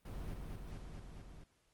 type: noise with echo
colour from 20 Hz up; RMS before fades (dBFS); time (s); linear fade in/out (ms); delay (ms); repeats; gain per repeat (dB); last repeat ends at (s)
brown; -44; 0.05-0.34; 5; 220; 5; -2; 1.44
effects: pink hiss -75 dBFS RMS until 1.73 s + Opus 32 kbps